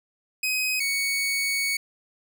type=tone pair in turn; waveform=sawtooth; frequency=2520 / 2228 Hz; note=D#7 / C#7; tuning=+21 / +8 cents; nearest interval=major second; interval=213 cents; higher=first; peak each=-20 dBFS; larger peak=neither; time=0.43-0.8 / 0.8-1.77 s; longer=second; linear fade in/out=5 ms; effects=none